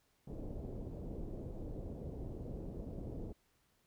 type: low-pass noise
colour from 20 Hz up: pink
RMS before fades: -44 dBFS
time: 0.27-3.33 s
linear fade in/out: 10 ms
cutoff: 540 Hz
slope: 24 dB/octave
effects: pink hiss -75 dBFS RMS until 3.86 s